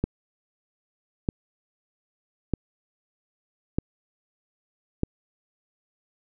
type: click train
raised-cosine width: 3 ms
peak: -10 dBFS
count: 5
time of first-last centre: 0.04-5.034 s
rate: 0.801 Hz
effects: none